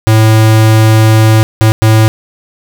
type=tone bursts at uneven times; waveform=square; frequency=110 Hz; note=A2; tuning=in tune; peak=-4 dBFS; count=3; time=0.07-1.43 / 1.61-1.72 / 1.82-2.08 s; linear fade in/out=0 ms; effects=none

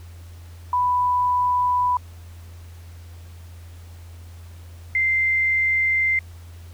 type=tone pair in turn; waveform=sine; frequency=990 / 2086 Hz; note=B5 / C7; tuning=+4 / -6 cents; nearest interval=octave + minor second; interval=1290 cents; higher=second; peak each=-17 dBFS; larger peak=neither; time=0.73-1.97 / 4.95-6.19 s; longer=neither; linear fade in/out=2 ms; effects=added 85 Hz sine -38 dBFS peak until 6.73 s + pink hiss -52 dBFS RMS until 6.73 s

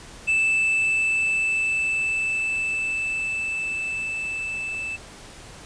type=tone with level ramp; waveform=triangle; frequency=2637 Hz; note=E7; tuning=in tune; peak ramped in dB=-16 to -26 dBFS; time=0.27-4.97 s; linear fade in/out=20 ms; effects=pink hiss -43 dBFS RMS until 5.65 s + resampled to 22050 Hz

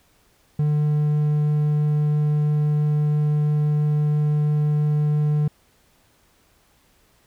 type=tone; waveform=triangle; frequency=149.5 Hz; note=D3; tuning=31 cents sharp; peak=-15 dBFS; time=0.59-5.48 s; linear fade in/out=5 ms; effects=pink hiss -60 dBFS RMS until 7.26 s

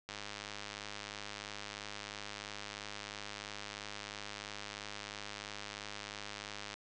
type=click train; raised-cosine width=0.2 ms; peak=-25 dBFS; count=686; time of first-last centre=0.09-6.74 s; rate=103 Hz; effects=resampled to 22050 Hz

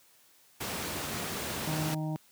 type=noise; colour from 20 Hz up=pink; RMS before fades=-35 dBFS; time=0.6-1.95 s; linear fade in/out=10 ms
type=harmonic tone; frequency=155.6 Hz; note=D#3; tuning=in tune; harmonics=1 / 2 / 4 / 5 / 6; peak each=-31 / -37 / -43 / -45 / -47 dBFS; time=1.67-2.16 s; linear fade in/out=0 ms
effects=white hiss -62 dBFS RMS until 2.31 s + high-pass 100 Hz 12 dB/octave

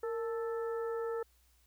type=harmonic tone with a mistuned harmonic; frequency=440 Hz; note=A4; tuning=in tune; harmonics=1 / 2 / 3 / 4; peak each=-34 / -47 / -45 / -52 dBFS; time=0.03-1.23 s; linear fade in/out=5 ms; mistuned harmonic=1; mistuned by=+79 cents; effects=added 60 Hz sine -67 dBFS peak until 1.66 s + white hiss -71 dBFS RMS until 1.66 s

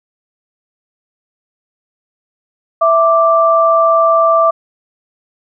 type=tone pair together; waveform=sine; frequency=659.3 / 1174.7 Hz; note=E5 / D6; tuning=0 / 0 cents; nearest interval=minor seventh; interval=1000 cents; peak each=-10 dBFS; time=2.81-4.51 s; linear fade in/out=10 ms; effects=none

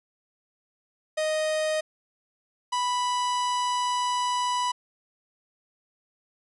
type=tone pair in turn; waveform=45% pulse; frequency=622 / 987.4 Hz; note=D#5 / B5; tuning=-1 / -1 cents; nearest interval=minor sixth; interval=800 cents; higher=second; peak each=-24 dBFS; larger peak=neither; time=1.17-1.81 / 2.72-4.72 s; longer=second; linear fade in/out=10 ms; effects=resampled to 24000 Hz

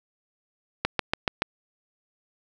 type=click train; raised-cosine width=0.3 ms; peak=-6 dBFS; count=5; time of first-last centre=0.85-1.421 s; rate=7.01 Hz; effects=none

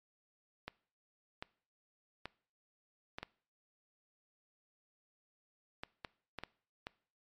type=clicks; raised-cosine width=0.3 ms; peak=-25 dBFS; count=10; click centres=0.68 / 1.425 / 2.256 / 3.185 / 3.23 / 5.835 / 6.048 / 6.387 / 6.436 / 6.869 s; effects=noise-tail reverb RT60 0.5 s tail -22 dB re dry + MP3 64 kbps

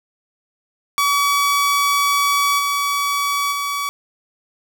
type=tone with level steps; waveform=sawtooth; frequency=1139 Hz; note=C#6; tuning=47 cents sharp; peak=-11 / -14 / -17 dBFS; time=0.98-3.89 s; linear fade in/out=0 ms; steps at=2.58 / 3.51 s; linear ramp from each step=20 ms; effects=none

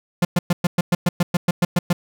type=tone bursts; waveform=45% pulse; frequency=175.3 Hz; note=F3; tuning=7 cents sharp; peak=-14 dBFS; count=13; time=0.22-1.93 s; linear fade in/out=5 ms; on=30 ms; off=110 ms; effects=none

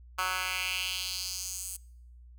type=tone with high-pass filter sweep; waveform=10% pulse; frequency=185 Hz; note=F#3; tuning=in tune; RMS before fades=-34 dBFS; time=0.18-1.77 s; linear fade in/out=10 ms; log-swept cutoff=1300 to 8900 Hz; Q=2.4; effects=noise-tail reverb RT60 0.8 s tail -26 dB re dry + added 60 Hz sine -49 dBFS peak until 2.38 s

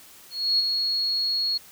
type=tone with ADSR envelope; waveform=sine; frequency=4322 Hz; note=C#8; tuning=45 cents flat; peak=-17 dBFS; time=0.3-1.58 s; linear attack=290 ms; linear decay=21 ms; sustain=-5 dB; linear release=11 ms; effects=white hiss -49 dBFS RMS until 1.71 s

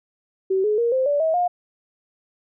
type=tone with pitch steps; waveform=sine; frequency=381.4 / 423.2 / 469.6 / 521 / 578.1 / 641.4 / 711.7 Hz; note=G4 / G#4 / A#4 / C5 / D5 / E5 / F5; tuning=-47 / +33 / +13 / -7 / -27 / -48 / +33 cents; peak=-17 dBFS; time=0.5-1.48 s; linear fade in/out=10 ms; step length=140 ms; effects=none

